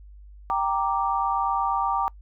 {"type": "chord", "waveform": "sine", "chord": "G minor", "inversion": "none", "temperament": "equal", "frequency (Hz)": [784, 932.3, 1174.7], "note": ["G5", "Bb5", "D6"], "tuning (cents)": [0, 0, 0], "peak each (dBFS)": -26, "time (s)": [0.5, 2.08], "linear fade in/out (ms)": 0, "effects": ["noise-tail reverb RT60 0.1 s tail -24 dB re dry", "added 50 Hz sine -43 dBFS peak until 2.21 s"]}